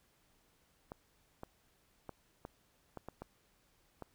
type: clicks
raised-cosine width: 1 ms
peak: -30 dBFS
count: 8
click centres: 0.919 / 1.434 / 2.093 / 2.451 / 2.973 / 3.086 / 3.22 / 4.023 s
effects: pink hiss -72 dBFS RMS until 4.14 s